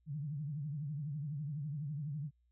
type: tone with vibrato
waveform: sine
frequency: 146.83 Hz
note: D3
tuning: in tune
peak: -37 dBFS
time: 0.06-2.31 s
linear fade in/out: 50 ms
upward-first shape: triangle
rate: 12 Hz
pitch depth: 170 cents each way
effects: added 60 Hz sine -70 dBFS peak until 2.51 s